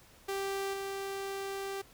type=tone with level steps; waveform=sawtooth; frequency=392 Hz; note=G4; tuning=in tune; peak=-29 / -32 dBFS; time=0.28-1.82 s; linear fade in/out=10 ms; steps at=0.73 s; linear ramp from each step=10 ms; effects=pink hiss -59 dBFS RMS until 1.93 s